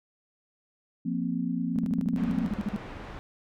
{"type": "chord", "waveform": "sine", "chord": "F suspended fourth", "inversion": "none", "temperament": "equal", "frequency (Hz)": [174.61, 233.1, 261.6], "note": ["F3", "Bb3", "C4"], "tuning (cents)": [0, 0, 0], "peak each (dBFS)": -31, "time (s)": [1.05, 2.49], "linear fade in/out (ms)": 10}
{"type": "tone bursts", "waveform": "sine", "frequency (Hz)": 207.7, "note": "G#3", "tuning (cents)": 0, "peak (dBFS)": -25, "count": 14, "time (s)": [1.76, 2.762], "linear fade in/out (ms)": 0, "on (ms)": 27, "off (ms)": 48}
{"type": "low-pass noise", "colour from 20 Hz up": "pink", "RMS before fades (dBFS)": -41, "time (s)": [2.17, 3.19], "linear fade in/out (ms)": 0, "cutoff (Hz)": 2000, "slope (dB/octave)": 12}
{"effects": []}